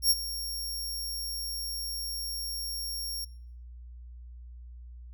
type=tone with ADSR envelope; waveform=20% pulse; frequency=5540 Hz; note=F8; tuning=15 cents flat; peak=-13 dBFS; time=0.02-3.25 s; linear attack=85 ms; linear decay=35 ms; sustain=-15 dB; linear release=10 ms; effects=noise-tail reverb RT60 0.6 s tail -24 dB re dry + added 60 Hz sine -43 dBFS peak until 5.13 s